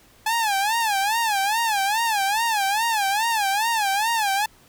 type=tone with vibrato; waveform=sawtooth; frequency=851 Hz; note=G#5; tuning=42 cents sharp; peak=-16 dBFS; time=0.26-4.46 s; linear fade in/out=5 ms; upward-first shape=sine; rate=2.4 Hz; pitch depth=160 cents each way; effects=pink hiss -54 dBFS RMS until 4.68 s